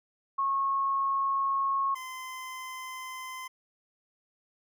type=tone pair in turn; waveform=sine / 25% pulse; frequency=1093 / 1031.7 Hz; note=C#6 / C6; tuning=-25 / -25 cents; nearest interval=minor second; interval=100 cents; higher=first; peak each=-25 / -34 dBFS; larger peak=first; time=0.38-1.95 / 1.95-3.48 s; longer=first; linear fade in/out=10 ms; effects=none